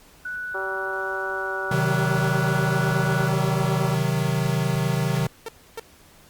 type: tone with pitch glide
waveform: sine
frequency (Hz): 1480 to 1470.6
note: F#6 to F#6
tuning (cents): 0 to -11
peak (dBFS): -28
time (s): 0.25-3.28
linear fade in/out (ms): 5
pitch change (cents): -11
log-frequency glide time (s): 1.32-1.58
type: harmonic tone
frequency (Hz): 192.1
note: G3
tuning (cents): -35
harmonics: 2 / 3 / 4 / 5 / 6 / 7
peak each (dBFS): -32 / -34 / -35 / -36 / -37 / -37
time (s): 0.54-3.95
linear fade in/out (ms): 10
type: chord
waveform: square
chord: C diminished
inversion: none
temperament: equal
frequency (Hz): 130.81 / 155.56 / 185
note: C3 / Eb3 / Gb3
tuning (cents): 0 / 0 / 0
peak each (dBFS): -25 / -25 / -29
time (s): 1.71-5.27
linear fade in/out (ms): 5
type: tone bursts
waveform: sawtooth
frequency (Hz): 453.5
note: A#4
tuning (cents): -48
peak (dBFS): -26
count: 3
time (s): 5.15-5.796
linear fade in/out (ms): 0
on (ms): 22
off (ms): 290
effects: pink hiss -52 dBFS RMS until 6.29 s + Opus 48 kbps